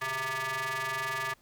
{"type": "ring-modulated tone", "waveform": "sawtooth", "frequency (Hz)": 261.6, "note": "C4", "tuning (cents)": 0, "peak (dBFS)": -24, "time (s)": [0.01, 1.34], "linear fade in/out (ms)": 10, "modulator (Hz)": 1450, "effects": ["pink hiss -64 dBFS RMS until 1.41 s"]}